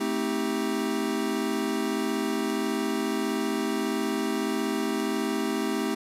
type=chord; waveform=square; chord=A half-diminished seventh; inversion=none; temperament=equal with one note detuned; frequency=220 / 261.6 / 316.4 / 392 Hz; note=A3 / C4 / Eb4 / G4; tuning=0 / 0 / +29 / 0 cents; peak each=-32 dBFS; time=0-5.95 s; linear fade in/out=10 ms; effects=resampled to 32000 Hz + 10-bit